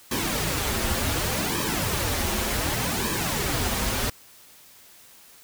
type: noise with flanger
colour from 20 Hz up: pink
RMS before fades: -26 dBFS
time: 0.11-4.1 s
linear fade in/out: 5 ms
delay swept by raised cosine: 1.4 to 6.9 ms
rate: 0.67 Hz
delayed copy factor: -0.75
effects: white hiss -51 dBFS RMS until 5.43 s